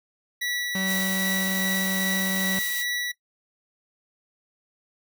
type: tone with tremolo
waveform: 25% pulse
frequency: 1947 Hz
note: B6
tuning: 25 cents flat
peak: -22 dBFS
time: 0.41-3.12 s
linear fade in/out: 10 ms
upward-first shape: sine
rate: 2.5 Hz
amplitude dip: 25%
type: tone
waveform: 45% pulse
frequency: 190 Hz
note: F#3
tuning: 46 cents sharp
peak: -27 dBFS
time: 0.75-2.59 s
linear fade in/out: 2 ms
type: noise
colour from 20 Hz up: blue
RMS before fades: -32 dBFS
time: 0.85-2.85 s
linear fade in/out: 50 ms
effects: noise-tail reverb RT60 0.1 s tail -18 dB re dry